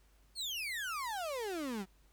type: exponential sweep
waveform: 35% pulse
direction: down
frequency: 4473 to 180 Hz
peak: -35 dBFS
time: 0.35-1.86 s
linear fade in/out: 50 ms
effects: added 50 Hz sine -64 dBFS peak until 2.12 s + pink hiss -71 dBFS RMS until 2.12 s